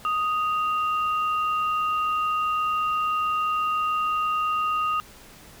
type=tone pair together; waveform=sine; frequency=1244.5 / 2773 Hz; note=D#6 / F7; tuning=0 / -13 cents; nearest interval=octave + major second; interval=1387 cents; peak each=-22 / -33 dBFS; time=0.05-5 s; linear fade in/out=0 ms; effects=pink hiss -48 dBFS RMS until 5.6 s